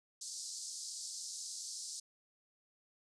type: band-pass noise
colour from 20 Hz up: pink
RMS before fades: -45 dBFS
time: 0.21-2 s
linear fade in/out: 5 ms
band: 4500 to 9000 Hz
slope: 48 dB/octave
effects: none